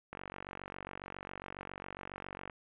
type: click train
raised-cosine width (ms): 0.5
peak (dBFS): -27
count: 113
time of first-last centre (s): 0.13-2.498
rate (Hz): 47.3
effects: resampled to 8000 Hz + 10-bit